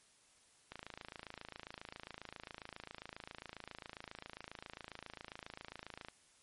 click train, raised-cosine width 0.3 ms, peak -30 dBFS, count 148, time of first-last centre 0.72-6.085 s, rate 27.4 Hz, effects white hiss -68 dBFS RMS until 6.42 s + MP3 48 kbps

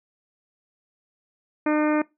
harmonic tone, 302.9 Hz, D#4, 46 cents flat, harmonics 1 / 2 / 3 / 4 / 5 / 6 / 7 / 8, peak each -20 / -26 / -30 / -32 / -34 / -36 / -37 / -38 dBFS, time 1.66-2.02 s, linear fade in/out 5 ms, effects noise-tail reverb RT60 0.2 s tail -21 dB re dry

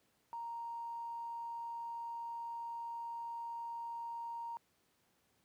triangle tone with tanh clipping, 932.3 Hz, A#5, in tune, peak -40 dBFS, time 0.33-4.57 s, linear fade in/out 0 ms, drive 2 dB, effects pink hiss -75 dBFS RMS until 5.44 s + high-pass 100 Hz 12 dB/octave

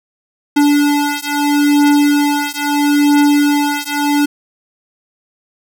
square beating tone pair, 290 / 290.76 Hz, D4 / D4, -22 / -17 cents, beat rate 0.76 Hz, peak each -14 dBFS, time 0.56-4.26 s, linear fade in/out 10 ms, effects none

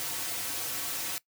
white noise with comb filter, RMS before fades -34 dBFS, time 0-1.18 s, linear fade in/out 0 ms, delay 4.9 ms, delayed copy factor -0.95, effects noise-tail reverb RT60 0.1 s tail -20 dB re dry + high-pass 100 Hz 12 dB/octave

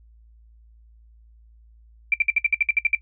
sine tone bursts, 2349 Hz, D7, in tune, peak -15 dBFS, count 11, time 2.12-2.95 s, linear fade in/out 2 ms, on 20 ms, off 61 ms, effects noise-tail reverb RT60 0.1 s tail -17 dB re dry + added 56 Hz sine -49 dBFS peak until 3.01 s

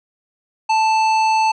sine tone with hard clipping, 880 Hz, A5, in tune, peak -15 dBFS, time 0.69-1.52 s, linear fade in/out 10 ms, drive 12 dB, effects resampled to 22050 Hz

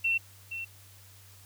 sine tone with echo, 2706 Hz, E7, 45 cents sharp, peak -24 dBFS, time 0.04-0.18 s, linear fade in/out 10 ms, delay 470 ms, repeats 1, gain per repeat -10 dB, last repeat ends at 0.65 s, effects added 97 Hz sine -54 dBFS peak until 1.45 s + white hiss -56 dBFS RMS until 1.45 s

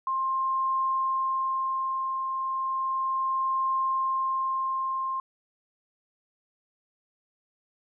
sine tone with tremolo, 1058 Hz, C6, 19 cents sharp, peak -23 dBFS, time 0.07-5.2 s, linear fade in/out 2 ms, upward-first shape triangle, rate 0.34 Hz, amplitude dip 40%, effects none

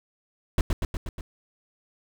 brown noise with echo, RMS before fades -19 dBFS, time 0.58-0.61 s, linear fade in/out 2 ms, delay 120 ms, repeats 5, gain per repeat -3 dB, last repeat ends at 1.21 s, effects none

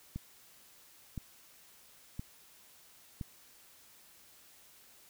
click train, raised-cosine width 5 ms, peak -26 dBFS, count 4, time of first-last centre 0.16-3.212 s, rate 0.983 Hz, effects white hiss -60 dBFS RMS until 5.09 s

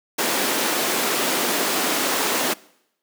pink high-pass noise, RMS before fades -22 dBFS, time 0.18-2.54 s, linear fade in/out 10 ms, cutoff 250 Hz, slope 24 dB/octave, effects noise-tail reverb RT60 0.8 s tail -23 dB re dry

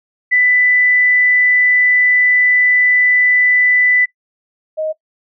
sine tone pair in turn, 1990 / 625.4 Hz, B6 / D#5, +13 / +9 cents, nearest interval octave + minor sixth, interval 2004 cents, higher first, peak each -9 / -16 dBFS, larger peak first, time 0.31-4.06 / 4.77-4.93 s, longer first, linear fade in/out 20 ms, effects noise-tail reverb RT60 0.1 s tail -19 dB re dry

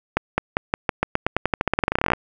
accelerating click train, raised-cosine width 0.5 ms, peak -3 dBFS, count 27, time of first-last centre 0.17-2.134 s, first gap 210 ms, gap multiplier 0.9, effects none

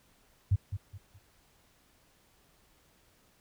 sine tone with echo, 98 Hz, G2, in tune, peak -21 dBFS, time 0.51-0.56 s, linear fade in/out 10 ms, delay 210 ms, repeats 3, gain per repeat -10 dB, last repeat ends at 1.19 s, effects pink hiss -66 dBFS RMS until 3.4 s

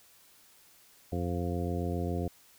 harmonic tone, 87.31 Hz, F2, in tune, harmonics 1 / 2 / 3 / 4 / 5 / 6 / 8, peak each -33 / -36 / -38 / -39 / -40 / -41 / -42 dBFS, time 1.12-2.28 s, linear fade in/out 5 ms, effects white hiss -60 dBFS RMS until 2.58 s

